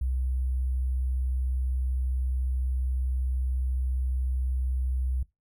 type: tone with sample-and-hold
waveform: sine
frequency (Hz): 63.9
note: C2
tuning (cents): -40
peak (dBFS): -25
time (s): 0.01-5.23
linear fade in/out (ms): 5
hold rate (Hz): 11025
effects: noise-tail reverb RT60 0.2 s tail -21 dB re dry